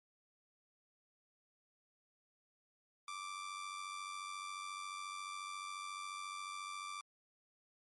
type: tone with amplitude modulation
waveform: sawtooth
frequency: 1174.7 Hz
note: D6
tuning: in tune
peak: -37 dBFS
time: 3.08-7.01 s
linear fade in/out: 2 ms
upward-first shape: sine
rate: 94.2 Hz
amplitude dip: 55%
effects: MP3 48 kbps